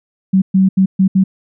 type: tone bursts at uneven times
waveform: sine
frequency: 190.3 Hz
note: F#3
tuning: 49 cents sharp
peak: -7 dBFS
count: 5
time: 0.33-0.42 / 0.54-0.69 / 0.77-0.86 / 0.99-1.08 / 1.15-1.24 s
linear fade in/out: 10 ms
effects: none